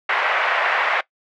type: band-pass noise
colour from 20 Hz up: white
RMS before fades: -20 dBFS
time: 0.09-1.01 s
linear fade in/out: 5 ms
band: 600 to 2200 Hz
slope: 24 dB/octave
effects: noise-tail reverb RT60 0.1 s tail -19 dB re dry